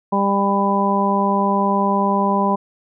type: harmonic tone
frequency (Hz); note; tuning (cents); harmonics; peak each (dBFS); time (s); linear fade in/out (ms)
198.9; G3; +25; 1 / 2 / 3 / 4 / 5; -19 / -24 / -24 / -23 / -19; 0.12-2.56; 10
effects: none